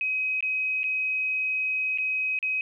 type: tone with dropouts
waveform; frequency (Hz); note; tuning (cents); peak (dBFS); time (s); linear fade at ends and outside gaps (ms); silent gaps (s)
sine; 2531; D#7; +29; -24; 0.01-2.61; 1; 0.407-0.426 / 0.833-0.84 / 1.976-1.984 / 2.389-2.427
effects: 11-bit